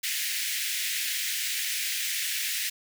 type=high-pass noise; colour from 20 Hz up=pink; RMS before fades=-30 dBFS; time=0.03-2.7 s; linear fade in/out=10 ms; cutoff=1800 Hz; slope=48 dB/octave; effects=none